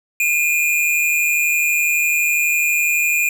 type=tone pair together; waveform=square; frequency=2427 / 2579 Hz; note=D#7 / E7; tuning=-44 / -39 cents; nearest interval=minor second; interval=105 cents; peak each=-16 / -25 dBFS; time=0.2-3.29 s; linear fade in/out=2 ms; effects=none